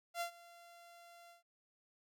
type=tone with ADSR envelope; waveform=sawtooth; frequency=688 Hz; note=F5; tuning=26 cents flat; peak=-32 dBFS; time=0.14-1.43 s; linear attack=69 ms; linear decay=97 ms; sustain=-21 dB; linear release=130 ms; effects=none